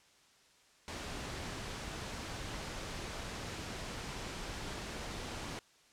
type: noise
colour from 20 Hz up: pink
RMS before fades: -42 dBFS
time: 0.88-5.59 s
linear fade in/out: 0 ms
effects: white hiss -65 dBFS RMS until 5.92 s + low-pass 7000 Hz 12 dB/octave